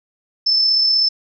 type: tone with amplitude modulation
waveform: sine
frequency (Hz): 5274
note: E8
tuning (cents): 0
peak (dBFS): -11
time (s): 0.46-1.09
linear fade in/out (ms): 10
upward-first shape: sine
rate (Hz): 36.1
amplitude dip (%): 30
effects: none